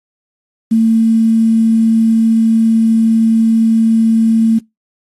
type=tone with quantisation; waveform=sine; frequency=224.8 Hz; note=A3; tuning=37 cents sharp; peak=-7 dBFS; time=0.71-4.59 s; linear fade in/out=10 ms; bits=6; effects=noise-tail reverb RT60 0.2 s tail -25 dB re dry + AAC 32 kbps